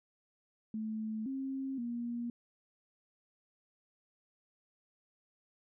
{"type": "tone with pitch steps", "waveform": "sine", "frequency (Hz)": [218.3, 268, 237.6], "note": ["A3", "C4", "A#3"], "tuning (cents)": [-13, 42, 33], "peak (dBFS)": -35, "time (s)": [0.74, 2.3], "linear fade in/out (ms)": 2, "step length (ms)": 520, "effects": []}